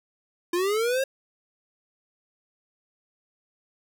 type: linear sweep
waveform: square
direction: up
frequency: 338.9 to 545 Hz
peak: -23 dBFS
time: 0.53-1.04 s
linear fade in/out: 5 ms
effects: none